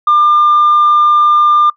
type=tone; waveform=sine; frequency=1199 Hz; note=D6; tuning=36 cents sharp; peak=-4 dBFS; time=0.07-1.7 s; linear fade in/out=5 ms; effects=noise-tail reverb RT60 0.1 s tail -21 dB re dry + tanh soft clip ceiling -3 dBFS